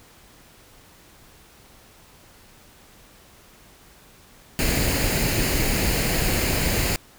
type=noise with comb filter; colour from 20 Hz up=pink; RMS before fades=-22 dBFS; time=4.59-6.96 s; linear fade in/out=0 ms; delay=0.43 ms; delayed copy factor=+0.5; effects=pink hiss -51 dBFS RMS until 7.18 s